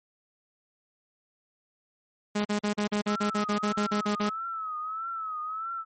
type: tone bursts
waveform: sawtooth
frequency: 207.7 Hz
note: G#3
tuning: in tune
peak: -21 dBFS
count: 14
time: 2.35-4.296 s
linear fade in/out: 10 ms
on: 100 ms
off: 42 ms
type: tone with vibrato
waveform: sine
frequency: 1294 Hz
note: E6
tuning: 32 cents flat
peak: -31 dBFS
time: 3.06-5.85 s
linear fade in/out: 50 ms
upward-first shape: triangle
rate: 1.6 Hz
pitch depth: 98 cents each way
effects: MP3 32 kbps